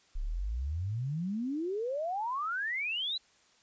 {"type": "exponential sweep", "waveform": "sine", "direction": "up", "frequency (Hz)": [30.87, 4070], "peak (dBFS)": -31, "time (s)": [0.15, 3.18], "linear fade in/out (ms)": 10, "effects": ["white hiss -65 dBFS RMS until 3.62 s", "resampled to 16000 Hz"]}